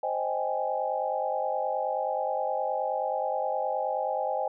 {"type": "chord", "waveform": "sine", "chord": "Ab major seventh", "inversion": "first", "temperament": "equal with one note detuned", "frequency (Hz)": [523.3, 622.3, 784, 833.5], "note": ["C5", "Eb5", "G5", "Ab5"], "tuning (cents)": [0, 0, 0, 6], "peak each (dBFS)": -32, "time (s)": [0.03, 4.48], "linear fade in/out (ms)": 5, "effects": []}